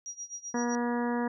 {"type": "tone with tremolo", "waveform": "sine", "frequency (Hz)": 5740, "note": "F8", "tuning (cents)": 47, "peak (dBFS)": -35, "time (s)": [0.06, 0.75], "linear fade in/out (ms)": 0, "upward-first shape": "sine", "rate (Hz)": 7.8, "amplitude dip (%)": 90}
{"type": "harmonic tone", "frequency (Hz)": 240, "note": "B3", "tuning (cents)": -49, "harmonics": [1, 2, 3, 4, 5, 6, 7, 8], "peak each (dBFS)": [-29, -34, -39, -36, -44, -46, -41, -46], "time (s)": [0.54, 1.28], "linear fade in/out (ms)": 5}
{"effects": []}